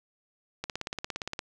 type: click train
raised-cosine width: 0.2 ms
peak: -16 dBFS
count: 14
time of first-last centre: 0.64-1.391 s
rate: 17.3 Hz
effects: none